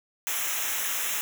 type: noise with comb filter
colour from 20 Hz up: white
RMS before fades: -29 dBFS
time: 0.27-1.21 s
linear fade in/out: 0 ms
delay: 0.22 ms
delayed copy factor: -0.9
effects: none